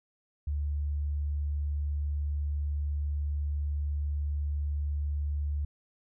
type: tone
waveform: sine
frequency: 73 Hz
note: D2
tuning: 10 cents flat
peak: -28 dBFS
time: 0.47-5.65 s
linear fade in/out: 5 ms
effects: none